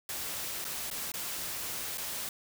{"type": "noise with dropouts", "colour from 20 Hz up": "white", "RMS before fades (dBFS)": -37, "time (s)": [0.09, 2.29], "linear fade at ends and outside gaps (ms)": 2, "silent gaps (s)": [[0.644, 0.65], [0.902, 0.912], [1.119, 1.139], [1.974, 1.98]], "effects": []}